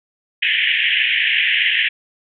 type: band-pass noise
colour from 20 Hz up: white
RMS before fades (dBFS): -17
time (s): 0.42-1.89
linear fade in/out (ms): 10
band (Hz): 1700 to 3200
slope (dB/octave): 96
effects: none